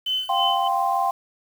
sine tone with tremolo, 3040 Hz, F#7, 46 cents sharp, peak -20 dBFS, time 0.06-0.68 s, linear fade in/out 5 ms, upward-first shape sine, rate 3.2 Hz, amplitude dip 85%
sine chord, F suspended second, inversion none, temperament equal, 698.5 / 784 / 1046.5 Hz, F5 / G5 / C6, 0 / 0 / 0 cents, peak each -25 / -22 / -24 dBFS, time 0.29-1.11 s, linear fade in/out 5 ms
effects 7-bit

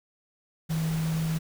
sine tone in noise, 160.5 Hz, E3, 46 cents flat, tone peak -25 dBFS, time 0.69-1.39 s, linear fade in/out 20 ms, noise pink, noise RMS -39 dBFS, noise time 0.69-1.39 s, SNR +11 dB, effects none

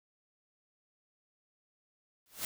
white noise with exponential growth, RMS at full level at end -33 dBFS, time 2.26-2.45 s, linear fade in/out 1 ms, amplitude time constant 40 ms, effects none

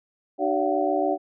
sine tone cluster, 299.9 / 380.7 / 570 / 685 / 752 Hz, D4 / F#4 / C#5 / F5 / F#5, +36 / +49 / +48 / -34 / +28 cents, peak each -27 dBFS, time 0.38-1.18 s, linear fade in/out 50 ms, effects none

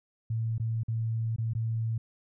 sine tone with dropouts, 113 Hz, A2, 47 cents sharp, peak -27 dBFS, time 0.3-1.98 s, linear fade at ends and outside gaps 5 ms, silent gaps 0.581-0.598 / 0.834-0.882 / 1.362-1.383 / 1.535-1.55 s, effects none

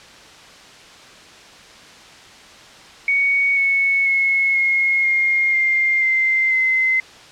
sine tone with pitch steps, 2233 / 2207 / 2182 / 2157 / 2132 / 2108 / 2083 / 2060 Hz, C#7 / C#7 / C#7 / C#7 / C7 / C7 / C7 / C7, +12 / -8 / -28 / -48 / +32 / +12 / -8 / -28 cents, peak -14 dBFS, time 3.08-7 s, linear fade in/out 2 ms, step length 490 ms, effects white hiss -42 dBFS RMS until 7.31 s + low-pass 5000 Hz 12 dB/octave

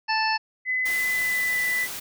harmonic tone, 880 Hz, A5, in tune, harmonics 1 / 2 / 3 / 5 / 6, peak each -24 / -27 / -29 / -31 / -32 dBFS, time 0.08-0.38 s, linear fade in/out 20 ms
sine tone with pitch glide, 2020 to 1988.7 Hz, B6 to B6, +39 to +12 cents, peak -22 dBFS, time 0.65-1.88 s, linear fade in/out 50 ms, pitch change -27 cents, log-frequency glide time 0.89-1.62 s
white noise, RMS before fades -34 dBFS, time 0.85-2 s, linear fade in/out 10 ms
effects none

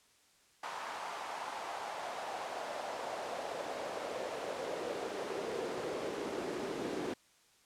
brown noise with high-pass filter sweep, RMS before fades -40 dBFS, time 0.63-7.14 s, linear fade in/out 5 ms, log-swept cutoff 950 to 340 Hz, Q 2.4, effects white hiss -67 dBFS RMS until 7.65 s + low-pass 9000 Hz 12 dB/octave

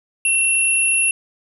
sine tone pair together, 2715 / 10766 Hz, F7 / E9, -50 / +35 cents, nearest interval 2 octaves, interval 2385 cents, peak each -17 dBFS, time 0.25-1.11 s, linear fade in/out 2 ms, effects none

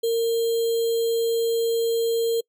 sine tone with sample-and-hold, 459.5 Hz, A#4, 25 cents flat, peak -19 dBFS, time 0.03-2.41 s, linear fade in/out 10 ms, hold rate 3675 Hz, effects noise-tail reverb RT60 0.1 s tail -26 dB re dry

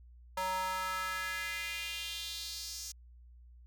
square tone with high-pass filter sweep, 186.5 Hz, F#3, 14 cents sharp, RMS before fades -38 dBFS, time 0.37-2.92 s, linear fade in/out 5 ms, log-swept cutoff 800 to 6000 Hz, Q 2.9, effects added 60 Hz sine -53 dBFS peak until 3.66 s

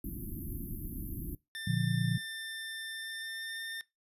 pink band-stop noise, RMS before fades -39 dBFS, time 0.04-1.35 s, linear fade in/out 2 ms, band 350 to 11000 Hz, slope 96 dB/octave
25% pulse tone with pitch glide, 1790 to 1806.6 Hz, A6 to A6, +29 to +45 cents, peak -35 dBFS, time 1.55-3.81 s, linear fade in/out 0 ms, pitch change +16 cents, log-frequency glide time 2.92-3.62 s
sine chord, Bb major, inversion none, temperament equal with one note detuned, 116.54 / 145.4 / 174.61 Hz, Bb2 / D3 / F3, 0 / -17 / 0 cents, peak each -32 dBFS, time 1.67-2.18 s, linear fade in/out 5 ms
effects noise-tail reverb RT60 0.2 s tail -21 dB re dry + resampled to 32000 Hz

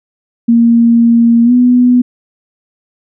sine tone with pitch glide, 233.1 to 247 Hz, A#3 to B3, 0 to 0 cents, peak -4 dBFS, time 0.48-2.02 s, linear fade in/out 10 ms, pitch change +100 cents, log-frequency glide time 1.44-1.52 s, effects none

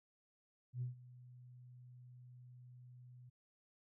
sine tone with ADSR envelope, 124.2 Hz, B2, 10 cents sharp, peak -36 dBFS, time 0.73-3.3 s, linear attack 86 ms, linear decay 130 ms, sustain -19 dB, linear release 13 ms, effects tanh soft clip ceiling -33 dBFS

